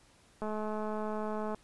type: click train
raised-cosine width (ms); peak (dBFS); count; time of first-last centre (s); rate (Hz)
1; -24; 242; 0.42-1.546; 214
effects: pink hiss -63 dBFS RMS until 1.63 s + resampled to 24000 Hz

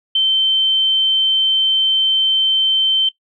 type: tone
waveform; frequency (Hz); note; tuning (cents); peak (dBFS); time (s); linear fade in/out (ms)
sine; 3100; G7; -20; -11; 0.15-3.09; 5
effects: noise-tail reverb RT60 0.1 s tail -17 dB re dry

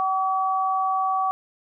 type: tone pair together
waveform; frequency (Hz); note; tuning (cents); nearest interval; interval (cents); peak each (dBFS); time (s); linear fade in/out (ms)
sine; 761.5 / 1141; F#5 / C#6; +50 / +50; perfect fifth; 700; -23; 0-1.31; 0
effects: none

